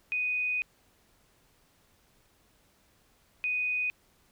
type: tone pair in turn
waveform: sine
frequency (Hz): 2489 / 2489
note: D#7 / D#7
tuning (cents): 0 / 0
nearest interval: unison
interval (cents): 0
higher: neither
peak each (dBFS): -27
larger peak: neither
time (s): 0.12-0.62 / 3.44-3.9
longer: first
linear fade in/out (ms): 0
effects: pink hiss -66 dBFS RMS until 4.31 s